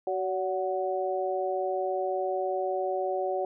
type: tone cluster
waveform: sine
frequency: 375.5 / 570 / 741 Hz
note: F#4 / C#5 / F#5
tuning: +26 / +48 / +2 cents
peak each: -31 dBFS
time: 0.07-3.45 s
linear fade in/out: 2 ms
effects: none